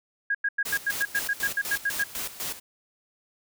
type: tone bursts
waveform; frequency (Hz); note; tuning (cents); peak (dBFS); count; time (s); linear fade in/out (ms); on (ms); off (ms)
sine; 1638; G#6; -24; -22; 13; 0.3-2.039; 5; 47; 94
type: noise with tremolo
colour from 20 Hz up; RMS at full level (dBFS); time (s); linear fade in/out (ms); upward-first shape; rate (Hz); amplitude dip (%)
white; -32; 0.65-2.6; 10; square; 4; 75
effects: none